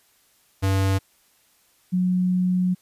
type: tone pair in turn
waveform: square / sine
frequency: 96.5 / 182.17 Hz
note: G2 / F#3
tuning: -27 / -27 cents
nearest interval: major seventh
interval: 1100 cents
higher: second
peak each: -19 / -18 dBFS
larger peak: second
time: 0.62-0.99 / 1.92-2.75 s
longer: second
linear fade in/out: 20 ms
effects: white hiss -61 dBFS RMS until 2.81 s + resampled to 32000 Hz